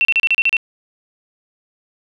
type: tone bursts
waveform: sine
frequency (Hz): 2700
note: E7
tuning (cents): +41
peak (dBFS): -11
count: 8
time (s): 0.01-0.568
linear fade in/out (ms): 0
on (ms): 40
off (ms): 34
effects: none